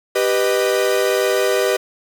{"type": "chord", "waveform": "45% pulse", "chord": "G augmented", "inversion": "none", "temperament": "equal with one note detuned", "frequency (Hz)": [392, 493.9, 619], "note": ["G4", "B4", "D#5"], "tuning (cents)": [0, 0, -9], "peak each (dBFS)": [-19, -19, -21], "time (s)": [0.15, 1.77], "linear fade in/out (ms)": 10, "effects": ["7-bit"]}